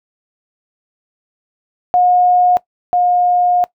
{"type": "tone pair in turn", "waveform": "sine", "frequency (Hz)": [720, 714.6], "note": ["F#5", "F5"], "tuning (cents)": [-47, 40], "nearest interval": "unison", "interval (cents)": 13, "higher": "first", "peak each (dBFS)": [-8, -10], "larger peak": "first", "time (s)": [[1.94, 2.57], [2.93, 3.64]], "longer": "second", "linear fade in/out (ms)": 0, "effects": ["noise-tail reverb RT60 0.1 s tail -20 dB re dry"]}